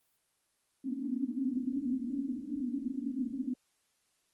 pink band-pass noise, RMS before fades -35 dBFS, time 0.84-3.54 s, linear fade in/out 10 ms, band 240 to 280 Hz, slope 96 dB/octave, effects white hiss -75 dBFS RMS until 4.33 s + Opus 24 kbps

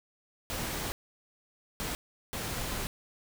pink noise bursts at uneven times, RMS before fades -35 dBFS, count 3, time 0.5-0.92 / 1.8-1.95 / 2.33-2.87 s, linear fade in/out 0 ms, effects none

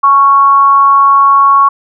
sine tone with frequency modulation, 1108.7 Hz, C#6, in tune, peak -3 dBFS, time 0.03-1.69 s, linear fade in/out 10 ms, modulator 261 Hz, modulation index 0.28, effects none

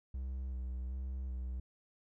triangle tone with vibrato, 64 Hz, C2, 38 cents flat, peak -35 dBFS, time 0.14-1.6 s, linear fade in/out 5 ms, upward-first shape square, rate 1.3 Hz, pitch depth 28 cents each way, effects none

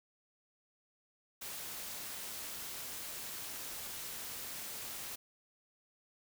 white noise with amplitude modulation, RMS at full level -42 dBFS, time 1.41-5.16 s, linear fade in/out 10 ms, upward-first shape sine, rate 294 Hz, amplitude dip 40%, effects none

